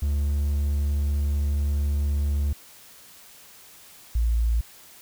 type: tone pair in turn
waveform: triangle / sine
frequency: 72.1 / 57.08 Hz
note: D2 / A#1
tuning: -31 / -36 cents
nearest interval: major third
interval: 405 cents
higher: first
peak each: -19 dBFS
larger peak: neither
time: 0.02-2.53 / 4.15-4.61 s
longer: first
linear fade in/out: 5 ms
effects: white hiss -49 dBFS RMS until 5.01 s